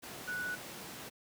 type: tone in noise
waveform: sine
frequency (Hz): 1477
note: F#6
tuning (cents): -3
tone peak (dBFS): -35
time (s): 0.27-0.56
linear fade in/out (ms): 20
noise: pink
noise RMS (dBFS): -45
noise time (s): 0.02-1.1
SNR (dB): +7
effects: high-pass 150 Hz 12 dB/octave